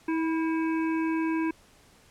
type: harmonic tone with a mistuned harmonic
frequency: 322.4 Hz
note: E4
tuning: 38 cents flat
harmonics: 1 / 3 / 5 / 7 / 8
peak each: -25 / -35 / -39 / -42 / -43 dBFS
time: 0.08-1.51 s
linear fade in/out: 5 ms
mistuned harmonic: 3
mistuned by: +30 cents
effects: pink hiss -58 dBFS RMS until 2.1 s + low-pass 11000 Hz 12 dB/octave